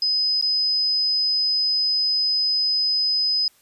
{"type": "tone with dropouts", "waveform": "sine", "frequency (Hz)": 5030, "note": "D#8", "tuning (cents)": 18, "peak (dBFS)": -18, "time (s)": [0.02, 3.48], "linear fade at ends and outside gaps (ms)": 2, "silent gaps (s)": [0.413, 0.424], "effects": ["white hiss -58 dBFS RMS until 3.61 s", "resampled to 32000 Hz"]}